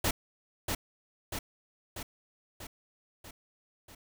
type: noise with echo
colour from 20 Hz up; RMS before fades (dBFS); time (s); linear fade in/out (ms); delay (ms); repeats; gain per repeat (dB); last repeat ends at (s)
pink; -28; 0.04-0.11; 5; 640; 6; -4; 3.95
effects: none